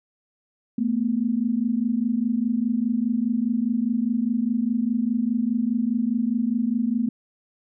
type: tone pair together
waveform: sine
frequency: 221 / 245.9 Hz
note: A3 / B3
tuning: +8 / -7 cents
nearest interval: major second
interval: 185 cents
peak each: -23 dBFS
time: 0.78-7.09 s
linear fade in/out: 5 ms
effects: none